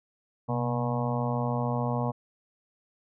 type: harmonic tone with a mistuned harmonic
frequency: 120.5 Hz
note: B2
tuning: 42 cents flat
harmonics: 1 / 2 / 4 / 5 / 6 / 7 / 8 / 9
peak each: -29 / -32 / -35 / -36 / -37 / -37 / -38 / -39 dBFS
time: 0.48-2.12 s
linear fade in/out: 20 ms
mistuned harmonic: 1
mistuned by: +98 cents
effects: none